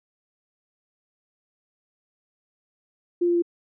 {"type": "tone with pitch steps", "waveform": "sine", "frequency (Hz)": [349.2, 346.6, 344], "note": ["F4", "F4", "F4"], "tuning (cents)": [0, -13, -26], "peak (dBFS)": -18, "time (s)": [3.21, 3.423], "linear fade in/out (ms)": 10, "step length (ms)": 71, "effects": []}